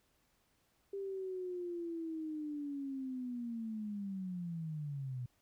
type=linear sweep; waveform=sine; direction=down; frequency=397.9 to 121.4 Hz; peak=-38 dBFS; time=0.93-5.26 s; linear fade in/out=5 ms; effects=pink hiss -75 dBFS RMS until 5.41 s